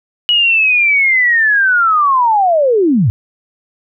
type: linear sweep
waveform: sine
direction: down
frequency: 2927 to 92.5 Hz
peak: -8 dBFS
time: 0.29-3.1 s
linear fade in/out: 0 ms
effects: none